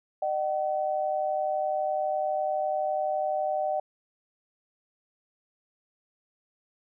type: tone pair together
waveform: sine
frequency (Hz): 608.1 / 760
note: D#5 / F#5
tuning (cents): -40 / +46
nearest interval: major third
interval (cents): 386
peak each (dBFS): -28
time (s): 0.22-3.8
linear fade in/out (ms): 5
effects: none